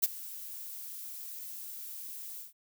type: noise with ADSR envelope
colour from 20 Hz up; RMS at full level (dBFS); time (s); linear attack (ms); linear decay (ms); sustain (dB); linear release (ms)
violet; -23; 0.02-2.53; 19; 26; -20; 140
effects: none